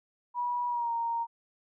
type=tone with pitch glide; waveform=sine; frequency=971 to 929.3 Hz; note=B5 to A#5; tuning=-30 to -6 cents; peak=-28 dBFS; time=0.34-1.27 s; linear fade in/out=50 ms; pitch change=-76 cents; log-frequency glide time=0.68-0.92 s; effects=none